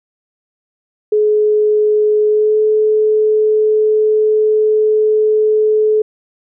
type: tone with pitch glide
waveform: sine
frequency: 424 to 429.9 Hz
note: G#4 to A4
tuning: +36 to -40 cents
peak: -9 dBFS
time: 1.12-6.02 s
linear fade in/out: 5 ms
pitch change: +24 cents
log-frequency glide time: 2.27-2.59 s
effects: none